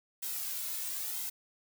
blue noise with flanger, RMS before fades -37 dBFS, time 0.22-1.3 s, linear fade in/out 10 ms, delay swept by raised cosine 1.7 to 2.56 ms, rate 0.99 Hz, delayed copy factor -0.75, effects none

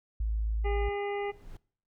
sine tone, 54.1 Hz, A1, 29 cents flat, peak -27 dBFS, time 0.2-0.89 s, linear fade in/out 5 ms
harmonic tone, 405.6 Hz, G#4, 41 cents flat, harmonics 1 / 2 / 3 / 5 / 6 / 7, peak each -32 / -36 / -46 / -41 / -50 / -52 dBFS, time 0.64-1.32 s, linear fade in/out 20 ms
brown noise with exponential growth, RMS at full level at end -44 dBFS, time 0.74-1.57 s, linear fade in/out 5 ms, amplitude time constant 180 ms
effects noise-tail reverb RT60 0.5 s tail -22 dB re dry

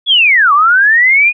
sine linear two-way sweep, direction down then up, 3453 to 1114 to 2486 Hz, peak -5 dBFS, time 0.06-1.33 s, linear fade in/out 50 ms, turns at 0.53 s, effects none

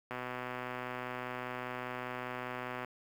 click train, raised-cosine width 0.5 ms, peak -24 dBFS, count 343, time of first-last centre 0.11-2.846 s, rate 125 Hz, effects high-pass 100 Hz 12 dB/octave + 9-bit

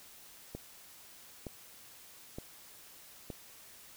click train, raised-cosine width 2 ms, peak -27 dBFS, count 4, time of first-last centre 0.55-3.302 s, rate 1.09 Hz, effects white hiss -55 dBFS RMS until 3.96 s

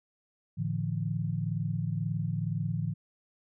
sine chord, A suspended fourth, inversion none, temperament equal with one note detuned, 110 / 146.83 / 168.86 Hz, A2 / D3 / E3, 0 / 0 / +42 cents, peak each -33 dBFS, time 0.57-2.94 s, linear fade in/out 20 ms, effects none

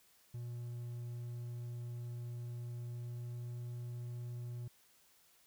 triangle tone with pitch glide, 120 to 120.76 Hz, B2 to B2, -49 to -38 cents, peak -39 dBFS, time 0.34-4.68 s, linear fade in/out 5 ms, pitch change +11 cents, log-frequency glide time 2.75-3.62 s, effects white hiss -68 dBFS RMS until 5.46 s

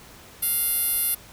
10% pulse tone with band-pass filter, 698.5 Hz, F5, in tune, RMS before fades -24 dBFS, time 0.42-1.15 s, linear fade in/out 10 ms, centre 12000 Hz, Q 7.9, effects pink hiss -47 dBFS RMS until 1.32 s

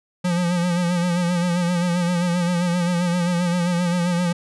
square tone with vibrato, 175.5 Hz, F3, 9 cents sharp, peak -19 dBFS, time 0.24-4.33 s, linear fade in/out 10 ms, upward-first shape sine, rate 7.6 Hz, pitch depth 52 cents each way, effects resampled to 24000 Hz

